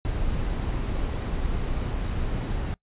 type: noise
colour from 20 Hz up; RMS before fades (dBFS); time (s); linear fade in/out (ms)
brown; -27; 0.05-2.74; 0
effects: noise-tail reverb RT60 0.1 s tail -23 dB re dry + resampled to 8000 Hz